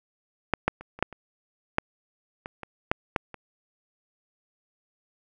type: clicks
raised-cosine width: 0.5 ms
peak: -6 / -6 / -26 / -27 / -6 / -27 / -6 / -20 / -22 / -6 / -8 / -24 dBFS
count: 12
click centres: 0.537 / 0.68 / 0.81 / 0.99 / 1.026 / 1.127 / 1.784 / 2.459 / 2.633 / 2.915 / 3.162 / 3.343 s
effects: none